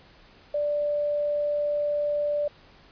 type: tone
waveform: sine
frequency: 587.3 Hz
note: D5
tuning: in tune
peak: -23 dBFS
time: 0.54-2.48 s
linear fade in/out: 5 ms
effects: pink hiss -54 dBFS RMS until 2.91 s + resampled to 11025 Hz